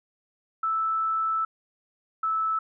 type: tone pair in turn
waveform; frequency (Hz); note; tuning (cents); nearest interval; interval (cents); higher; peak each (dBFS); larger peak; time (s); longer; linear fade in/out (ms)
sine; 1316 / 1309; E6 / E6; -3 / -13; unison; 10; first; -23; neither; 0.63-1.45 / 2.23-2.59; first; 5
effects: none